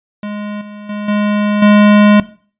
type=tone with level steps; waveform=square; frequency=207.7 Hz; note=G#3; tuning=in tune; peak=-21 / -29 / -20 / -12 / -5 dBFS; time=0.23-2.2 s; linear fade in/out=2 ms; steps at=0.61 / 0.89 / 1.08 / 1.62 s; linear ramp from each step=5 ms; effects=noise-tail reverb RT60 0.4 s tail -17 dB re dry + resampled to 8000 Hz